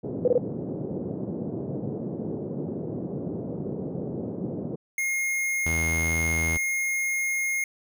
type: band-pass noise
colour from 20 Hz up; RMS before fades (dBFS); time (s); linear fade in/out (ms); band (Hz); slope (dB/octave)
pink; -32; 0.03-4.76; 10; 130 to 490; 24
type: tone bursts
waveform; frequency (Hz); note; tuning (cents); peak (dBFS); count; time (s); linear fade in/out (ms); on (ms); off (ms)
sine; 493.9; B4; 0; -16; 3; 0.25-0.379; 2; 27; 24
type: tone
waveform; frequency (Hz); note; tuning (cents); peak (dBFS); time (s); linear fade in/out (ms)
square; 2142; C7; +40; -25; 4.98-7.64; 2
type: tone with vibrato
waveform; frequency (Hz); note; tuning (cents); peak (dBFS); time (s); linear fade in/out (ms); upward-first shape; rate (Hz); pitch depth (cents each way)
sawtooth; 81.8; E2; -13; -23; 5.66-6.57; 0; triangle; 14; 12
effects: none